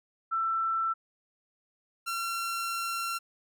sine / sawtooth tone pair in turn, 1335 / 1363.8 Hz, E6 / F6, +22 / -42 cents, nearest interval unison, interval 36 cents, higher second, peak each -26 / -27 dBFS, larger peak first, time 0.31-0.94 / 2.06-3.19 s, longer second, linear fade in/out 20 ms, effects none

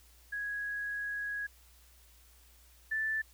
sine tone pair in turn, 1661.2 / 1760 Hz, G#6 / A6, 0 / 0 cents, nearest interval minor second, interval 100 cents, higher second, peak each -34 / -30 dBFS, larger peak second, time 0.32-1.47 / 2.91-3.22 s, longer first, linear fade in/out 10 ms, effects added 60 Hz sine -60 dBFS peak until 3.33 s + white hiss -63 dBFS RMS until 3.33 s

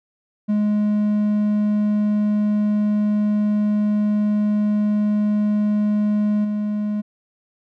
triangle tone with level steps, 209.3 Hz, G#3, 14 cents sharp, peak -14 / -18 dBFS, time 0.48-7.02 s, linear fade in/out 20 ms, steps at 6.44 s, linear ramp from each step 10 ms, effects none

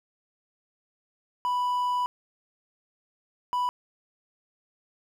triangle tone bursts at uneven times, 987.8 Hz, B5, in tune, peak -22 dBFS, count 2, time 1.45-2.06 / 3.53-3.69 s, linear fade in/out 0 ms, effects 10-bit

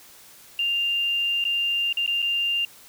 sine tone with dropouts, 2794 Hz, F7, in tune, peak -21 dBFS, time 0.59-2.65 s, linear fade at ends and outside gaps 2 ms, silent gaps 1.441-1.451 / 1.927-1.971 / 2.063-2.076 / 2.22-2.225 s, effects white hiss -49 dBFS RMS until 2.88 s

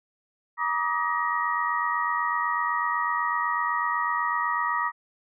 sine tone cluster, 955 / 1165 / 1253 / 1894 Hz, A#5 / D6 / D#6 / A#6, +42 / -14 / +12 / +27 cents, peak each -29 dBFS, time 0.57-4.92 s, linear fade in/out 50 ms, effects none

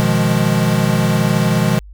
square chord, F half-diminished seventh, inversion second, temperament equal with one note detuned, 123.47 / 155.56 / 174.61 / 209 Hz, Cb3 / Eb3 / F3 / Ab3, 0 / 0 / 0 / +11 cents, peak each -19 dBFS, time 0-1.79 s, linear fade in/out 0 ms, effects added 50 Hz sine -34 dBFS peak until 1.93 s

